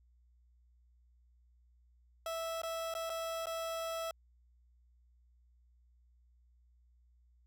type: tone with dropouts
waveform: 30% pulse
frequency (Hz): 657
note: E5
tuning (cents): -6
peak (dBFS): -34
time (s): 2.26-4.11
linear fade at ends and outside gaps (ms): 2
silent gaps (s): 2.618-2.633 / 2.94-2.95 / 3.096-3.1 / 3.458-3.468
effects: added 60 Hz sine -64 dBFS peak until 7.46 s